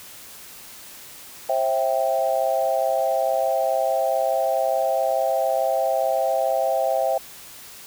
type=chord; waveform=sine; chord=C major; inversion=none; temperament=equal with one note detuned; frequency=532.4 / 659.3 / 784 Hz; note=C5 / E5 / G5; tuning=+30 / 0 / 0 cents; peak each=-24 / -22 / -24 dBFS; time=1.49-7.18 s; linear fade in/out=5 ms; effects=white hiss -42 dBFS RMS until 7.86 s